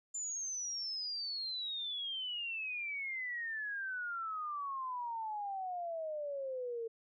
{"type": "exponential sweep", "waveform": "sine", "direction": "down", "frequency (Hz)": [7180, 450], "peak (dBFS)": -37, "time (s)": [0.14, 6.88], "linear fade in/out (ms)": 10, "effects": []}